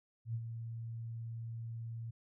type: tone with ADSR envelope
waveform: sine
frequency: 114.8 Hz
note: A#2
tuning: 26 cents flat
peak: -33 dBFS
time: 0.25-2.11 s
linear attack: 93 ms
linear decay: 55 ms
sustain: -7 dB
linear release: 10 ms
effects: none